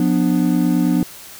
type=chord; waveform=triangle; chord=B diminished; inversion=second; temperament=just; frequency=177.8 / 246.9 / 296.3 Hz; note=F3 / B3 / D4; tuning=+31 / 0 / +15 cents; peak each=-16 dBFS; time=0-1.03 s; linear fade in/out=2 ms; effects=white hiss -38 dBFS RMS until 1.39 s